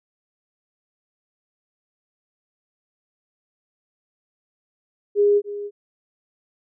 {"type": "tone with echo", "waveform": "sine", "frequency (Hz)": 409.6, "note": "G#4", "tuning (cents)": -24, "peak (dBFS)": -13, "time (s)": [5.15, 5.42], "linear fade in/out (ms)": 50, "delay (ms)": 290, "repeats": 1, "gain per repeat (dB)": -14, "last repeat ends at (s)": 5.71, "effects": []}